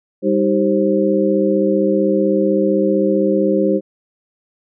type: tone cluster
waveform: sine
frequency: 199.2 / 314.1 / 389.8 / 529 Hz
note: G3 / D#4 / G4 / C5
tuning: +28 / +16 / -10 / +19 cents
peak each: -18 dBFS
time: 0.22-3.81 s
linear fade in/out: 50 ms
effects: none